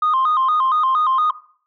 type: tone with vibrato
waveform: sine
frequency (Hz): 1140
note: C#6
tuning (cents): +48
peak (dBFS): -13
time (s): 0.02-1.31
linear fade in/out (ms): 5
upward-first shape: square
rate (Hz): 4.3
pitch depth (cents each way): 140
effects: noise-tail reverb RT60 0.5 s tail -18 dB re dry + tanh soft clip ceiling -11 dBFS